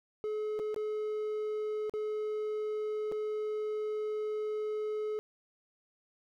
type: tone with dropouts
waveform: triangle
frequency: 427 Hz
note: G#4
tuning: 48 cents sharp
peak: -30 dBFS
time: 0.24-5.19 s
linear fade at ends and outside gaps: 0 ms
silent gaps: 0.591-0.597 / 0.744-0.762 / 1.896-1.938 / 3.116-3.122 s
effects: none